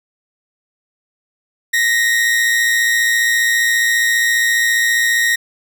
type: tone pair together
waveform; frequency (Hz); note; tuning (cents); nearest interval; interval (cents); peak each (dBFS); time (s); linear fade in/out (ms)
40% pulse; 1867 / 1981.8; A#6 / B6; +2 / +5; minor second; 103; -12 / -21; 1.73-5.36; 10
effects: none